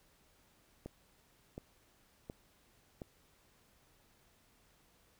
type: click train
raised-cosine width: 2 ms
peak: -30 dBFS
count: 4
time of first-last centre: 0.86-3.018 s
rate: 1.39 Hz
effects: pink hiss -69 dBFS RMS until 5.19 s